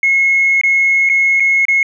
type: tone with dropouts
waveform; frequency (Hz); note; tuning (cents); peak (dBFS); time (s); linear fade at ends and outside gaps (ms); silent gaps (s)
sine; 2171; C#7; -37; -8; 0.03-1.83; 2; 0.613-0.635 / 1.091-1.097 / 1.399-1.403 / 1.653-1.683
effects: tanh soft clip ceiling -4 dBFS